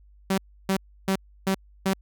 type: tone bursts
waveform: sawtooth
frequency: 192.1 Hz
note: G3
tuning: 35 cents flat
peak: -17 dBFS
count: 5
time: 0.3-1.935 s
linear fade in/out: 5 ms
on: 79 ms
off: 310 ms
effects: added 50 Hz sine -51 dBFS peak until 2.01 s